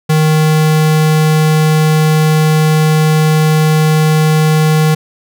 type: tone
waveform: square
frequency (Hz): 155.56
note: D#3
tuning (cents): 0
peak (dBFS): -8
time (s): 0.09-4.95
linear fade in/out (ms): 10
effects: none